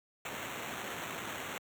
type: noise with sample-and-hold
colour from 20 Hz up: white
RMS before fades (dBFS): -41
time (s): 0.25-1.58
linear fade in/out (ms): 2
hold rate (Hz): 4900
effects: high-pass 100 Hz 12 dB/octave